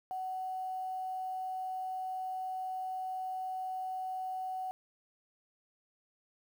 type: tone with quantisation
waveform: sine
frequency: 749 Hz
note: F#5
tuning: 21 cents sharp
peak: -35 dBFS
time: 0.11-4.71 s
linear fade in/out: 0 ms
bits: 10
effects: none